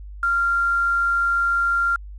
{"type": "tone with quantisation", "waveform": "sine", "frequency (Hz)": 1387, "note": "F6", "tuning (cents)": -12, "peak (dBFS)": -17, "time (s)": [0.23, 1.96], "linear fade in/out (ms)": 2, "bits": 7, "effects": ["added 50 Hz sine -34 dBFS peak until 2.18 s", "resampled to 24000 Hz"]}